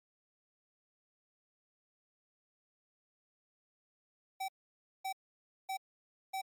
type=tone bursts; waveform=square; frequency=768 Hz; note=G5; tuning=36 cents flat; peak=-36 dBFS; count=4; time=4.4-6.416 s; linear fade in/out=10 ms; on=84 ms; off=560 ms; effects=MP3 96 kbps